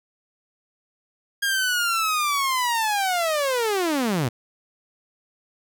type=linear sweep; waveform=sawtooth; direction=down; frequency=1630 to 110 Hz; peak=-17 dBFS; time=1.42-4.29 s; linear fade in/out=10 ms; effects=none